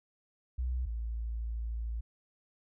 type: tone pair in turn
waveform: sine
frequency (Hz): 62.3 / 56.63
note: B1 / A#1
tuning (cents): +16 / -49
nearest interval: major second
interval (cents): 165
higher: first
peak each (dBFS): -30 / -33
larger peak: first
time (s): 0.58-0.86 / 0.86-2.01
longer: second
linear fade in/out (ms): 10
effects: none